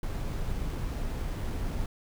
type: noise with sample-and-hold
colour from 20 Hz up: brown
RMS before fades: -32 dBFS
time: 0.03-1.86 s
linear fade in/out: 2 ms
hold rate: 11025 Hz
effects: none